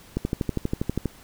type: click train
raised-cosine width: 3 ms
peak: -11 dBFS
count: 12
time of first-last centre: 0.17-1.057 s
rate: 12.4 Hz
effects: pink hiss -50 dBFS RMS until 1.23 s